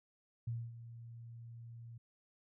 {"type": "tone with ADSR envelope", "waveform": "sine", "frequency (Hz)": 116.54, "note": "A#2", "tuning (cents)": 0, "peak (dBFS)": -35, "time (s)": [0.47, 1.98], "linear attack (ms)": 7, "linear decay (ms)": 240, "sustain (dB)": -13, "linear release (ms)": 7, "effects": []}